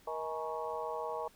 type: harmonic tone with a mistuned harmonic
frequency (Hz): 158.1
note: D#3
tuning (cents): +28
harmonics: 3 / 4 / 5 / 6 / 7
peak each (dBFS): -40 / -41 / -42 / -43 / -43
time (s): 0.07-1.28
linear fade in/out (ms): 5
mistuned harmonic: 5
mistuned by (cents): +110
effects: pink hiss -63 dBFS RMS until 1.35 s